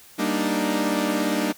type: chord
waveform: sawtooth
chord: Eb major seventh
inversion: first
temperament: equal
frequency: 196 / 233.1 / 293.7 / 311.1 Hz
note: G3 / Bb3 / D4 / Eb4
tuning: 0 / 0 / 0 / 0 cents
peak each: -24 / -24 / -22 / -23 dBFS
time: 0.18-1.53 s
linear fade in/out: 20 ms
effects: white hiss -49 dBFS RMS until 1.57 s